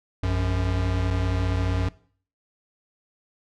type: tone pair together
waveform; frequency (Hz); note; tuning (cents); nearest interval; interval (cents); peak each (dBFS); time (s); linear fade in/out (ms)
square; 57.67 / 92.5; A#1 / F#2; -18 / 0; minor sixth; 818; -28 / -24; 0.23-1.89; 5
effects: noise-tail reverb RT60 0.5 s tail -20 dB re dry + low-pass 5000 Hz 12 dB/octave